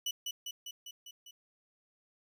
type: tone with echo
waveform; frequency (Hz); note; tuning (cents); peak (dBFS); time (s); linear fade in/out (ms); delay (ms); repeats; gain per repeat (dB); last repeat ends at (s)
30% pulse; 2960; F#7; 0; -29; 0.06-0.11; 5; 200; 6; -3; 1.31
effects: none